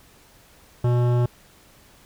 sine tone with hard clipping, 121.7 Hz, B2, 25 cents flat, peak -19 dBFS, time 0.84-1.26 s, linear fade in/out 5 ms, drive 15 dB, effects pink hiss -53 dBFS RMS until 2.05 s

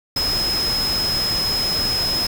sine tone in noise, 5120 Hz, D#8, 49 cents sharp, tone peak -19 dBFS, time 0.16-2.27 s, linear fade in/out 5 ms, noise pink, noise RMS -27 dBFS, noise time 0.16-2.27 s, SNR +5 dB, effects none

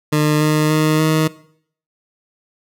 20% pulse tone with pitch steps, 151.2 / 153.13 / 155.09 / 157.08 Hz, D#3 / D#3 / D#3 / D#3, -49 / -27 / -5 / +17 cents, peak -8 dBFS, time 0.12-1.28 s, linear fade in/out 10 ms, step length 290 ms, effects noise-tail reverb RT60 0.6 s tail -19 dB re dry

